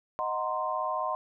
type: chord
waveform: sine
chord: C half-diminished seventh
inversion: first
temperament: equal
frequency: 622.3 / 740 / 932.3 / 1046.5 Hz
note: Eb5 / Gb5 / Bb5 / C6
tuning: 0 / 0 / 0 / 0 cents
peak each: -34 / -35 / -36 / -31 dBFS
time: 0.19-1.15 s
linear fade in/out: 0 ms
effects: none